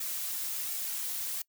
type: noise with flanger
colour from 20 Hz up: blue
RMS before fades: -35 dBFS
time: 0-1.42 s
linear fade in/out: 5 ms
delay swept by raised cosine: 1.9 to 5.2 ms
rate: 1.4 Hz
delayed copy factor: -0.55
effects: noise-tail reverb RT60 0.1 s tail -23 dB re dry